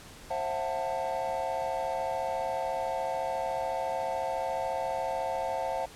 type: chord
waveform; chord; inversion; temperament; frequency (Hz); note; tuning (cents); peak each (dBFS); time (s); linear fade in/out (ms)
triangle; F# half-diminished seventh; second; just; 532.8 / 666 / 740 / 888; C5 / E5 / F#5 / A5; +31 / +18 / 0 / +16; -33; 0.3-5.86; 10
effects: pink hiss -49 dBFS RMS until 5.95 s + low-pass 11000 Hz 12 dB/octave